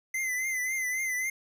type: tone with vibrato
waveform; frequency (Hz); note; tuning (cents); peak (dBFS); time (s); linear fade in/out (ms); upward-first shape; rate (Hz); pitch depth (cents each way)
square; 2046; C7; -39; -29; 0.14-1.3; 5; triangle; 3.7; 67
effects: none